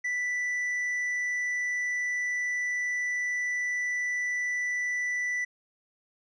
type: tone with tanh clipping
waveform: triangle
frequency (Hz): 1975.5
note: B6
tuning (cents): 0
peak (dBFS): -28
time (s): 0.04-5.45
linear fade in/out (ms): 10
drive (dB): 8
effects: none